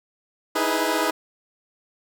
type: chord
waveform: 15% pulse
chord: E major seventh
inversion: third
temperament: equal with one note detuned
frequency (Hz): 311.1 / 325.7 / 415.3 / 493.9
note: D#4 / E4 / G#4 / B4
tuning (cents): 0 / -21 / 0 / 0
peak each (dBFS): -20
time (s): 0.55-1.11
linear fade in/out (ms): 10
effects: none